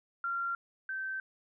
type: tone pair in turn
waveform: sine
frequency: 1380 / 1549 Hz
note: F6 / G6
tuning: -21 / -21 cents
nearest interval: major second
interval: 200 cents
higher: second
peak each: -31 / -34 dBFS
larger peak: first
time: 0.24-0.55 / 0.89-1.2 s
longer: neither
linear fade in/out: 2 ms
effects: none

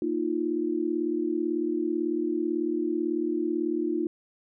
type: chord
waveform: sine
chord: Bb suspended fourth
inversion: none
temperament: equal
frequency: 233.1 / 311.1 / 349.2 Hz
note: Bb3 / Eb4 / F4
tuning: 0 / 0 / 0 cents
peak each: -34 / -28 / -28 dBFS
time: 0.02-4.07 s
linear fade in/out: 2 ms
effects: none

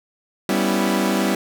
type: chord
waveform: sawtooth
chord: C# half-diminished seventh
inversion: second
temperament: equal with one note detuned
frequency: 196 / 246.9 / 278.3 / 329.6 Hz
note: G3 / B3 / C#4 / E4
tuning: 0 / 0 / +7 / 0 cents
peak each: -17 / -20 / -22 / -20 dBFS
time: 0.49-1.35 s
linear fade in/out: 2 ms
effects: none

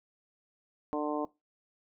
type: harmonic tone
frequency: 149.6 Hz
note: D3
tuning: 32 cents sharp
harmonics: 2 / 3 / 4 / 5 / 6 / 7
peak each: -33 / -36 / -37 / -39 / -40 / -40 dBFS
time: 0.93-1.25 s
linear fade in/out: 0 ms
effects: noise-tail reverb RT60 0.2 s tail -19 dB re dry

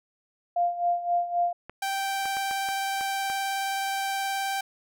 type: tone with tremolo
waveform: sine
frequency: 698.5 Hz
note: F5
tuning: in tune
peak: -20 dBFS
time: 0.56-1.53 s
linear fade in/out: 5 ms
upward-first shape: sine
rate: 3.8 Hz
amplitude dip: 75%
type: clicks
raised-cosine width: 0.5 ms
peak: -24 dBFS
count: 7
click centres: 1.696 / 2.256 / 2.369 / 2.511 / 2.688 / 3.01 / 3.3 s
type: tone with vibrato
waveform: sawtooth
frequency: 782 Hz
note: G5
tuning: 4 cents flat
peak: -23 dBFS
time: 1.82-4.61 s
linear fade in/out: 5 ms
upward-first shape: triangle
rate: 19 Hz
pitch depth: 11 cents each way
effects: none

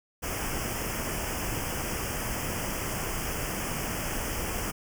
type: band-stop noise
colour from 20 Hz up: pink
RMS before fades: -32 dBFS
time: 0.22-4.72 s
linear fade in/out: 20 ms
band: 3200 to 4900 Hz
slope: 96 dB/octave
effects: none

